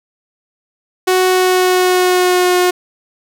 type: tone with pitch glide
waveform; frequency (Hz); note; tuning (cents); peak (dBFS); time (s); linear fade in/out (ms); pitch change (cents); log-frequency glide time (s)
sawtooth; 370 to 360.5; F#4 to F#4; 0 to -45; -6; 1.07-2.71; 10; -45; 1.27-2.54
effects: none